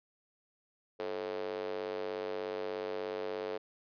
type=tone with high-pass filter; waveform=square; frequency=48.38 Hz; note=G1; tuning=22 cents flat; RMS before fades=-38 dBFS; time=0.99-3.58 s; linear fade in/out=10 ms; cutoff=460 Hz; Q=4.6; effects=resampled to 11025 Hz